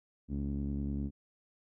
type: tone with low-pass filter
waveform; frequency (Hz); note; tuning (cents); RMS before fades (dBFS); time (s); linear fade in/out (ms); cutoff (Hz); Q
sawtooth; 70.2; C#2; +22; -35; 0.28-1.11; 50; 250; 4
effects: none